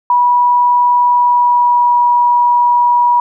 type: tone with pitch glide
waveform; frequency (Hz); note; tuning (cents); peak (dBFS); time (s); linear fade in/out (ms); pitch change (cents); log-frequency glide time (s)
sine; 975 to 966.6; B5 to B5; -23 to -38; -7; 0.1-3.2; 2; -15; 0.98-1.98
effects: none